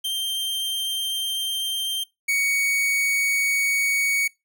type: tone pair in turn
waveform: 45% pulse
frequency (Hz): 3154 / 2237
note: G7 / C#7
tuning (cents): +10 / +15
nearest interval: tritone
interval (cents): 595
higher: first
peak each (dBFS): -23 / -19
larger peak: second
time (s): 0.04-2.04 / 2.28-4.28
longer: neither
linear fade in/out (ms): 10
effects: noise-tail reverb RT60 0.2 s tail -22 dB re dry